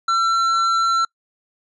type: tone with hard clipping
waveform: sine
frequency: 1349 Hz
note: E6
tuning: 40 cents sharp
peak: -17 dBFS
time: 0.08-1.05 s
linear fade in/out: 5 ms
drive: 8 dB
effects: noise-tail reverb RT60 0.1 s tail -26 dB re dry + resampled to 22050 Hz